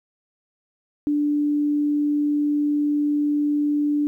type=tone; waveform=sine; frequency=293.7 Hz; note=D4; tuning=in tune; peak=-18 dBFS; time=1.07-4.07 s; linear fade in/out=0 ms; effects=10-bit